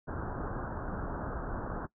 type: low-pass noise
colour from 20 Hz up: pink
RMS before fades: -37 dBFS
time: 0.07-1.87 s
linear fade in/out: 20 ms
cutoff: 1600 Hz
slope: 96 dB/octave
effects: noise-tail reverb RT60 0.1 s tail -20 dB re dry